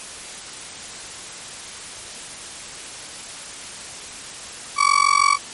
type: tone with amplitude modulation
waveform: 35% pulse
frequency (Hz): 1138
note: C#6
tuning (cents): +45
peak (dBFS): -8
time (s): 4.76-5.38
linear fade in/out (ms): 50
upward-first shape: sine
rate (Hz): 46.1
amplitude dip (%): 100
effects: white hiss -35 dBFS RMS until 5.53 s + MP3 48 kbps